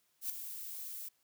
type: noise with ADSR envelope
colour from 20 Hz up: violet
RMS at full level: -35 dBFS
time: 0.21-1.09 s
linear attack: 87 ms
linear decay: 4 ms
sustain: -9 dB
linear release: 11 ms
effects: white hiss -75 dBFS RMS until 1.23 s + high-pass 60 Hz 12 dB/octave